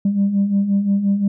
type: beating tone pair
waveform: sine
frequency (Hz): 195.1 / 200.8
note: G3 / G3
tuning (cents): -8 / +42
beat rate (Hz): 5.7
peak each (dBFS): -21 / -14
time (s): 0.05-1.28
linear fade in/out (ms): 5
effects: tanh soft clip ceiling -10 dBFS